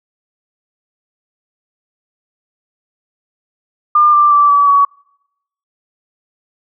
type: tone with pitch steps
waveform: sine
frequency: 1200 / 1182.1 / 1164.5 / 1147.1 / 1130 Hz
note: D6 / D6 / D6 / D6 / C#6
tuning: +37 / +11 / -15 / -41 / +33 cents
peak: -6 dBFS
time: 3.95-4.85 s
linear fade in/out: 5 ms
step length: 180 ms
effects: noise-tail reverb RT60 0.8 s tail -26 dB re dry